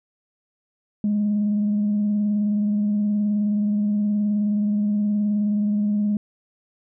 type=tone with vibrato; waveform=sine; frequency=207.7 Hz; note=G#3; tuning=in tune; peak=-17 dBFS; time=1.04-6.17 s; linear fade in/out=2 ms; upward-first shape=triangle; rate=19 Hz; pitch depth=31 cents each way; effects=tanh soft clip ceiling -15 dBFS